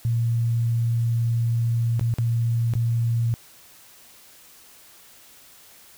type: tone with dropouts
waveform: sine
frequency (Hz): 116.54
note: A#2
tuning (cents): 0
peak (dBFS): -19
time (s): 0.05-3.34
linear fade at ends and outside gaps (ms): 0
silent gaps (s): 1.995-2.011 / 2.139-2.185 / 2.737-2.753
effects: white hiss -50 dBFS RMS until 5.97 s